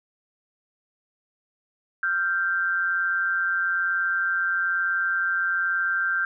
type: tone pair together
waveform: sine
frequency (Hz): 1386.9 / 1568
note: F6 / G6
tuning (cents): -12 / 0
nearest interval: major second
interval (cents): 212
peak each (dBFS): -26 / -23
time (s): 2.03-6.25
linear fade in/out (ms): 2
effects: none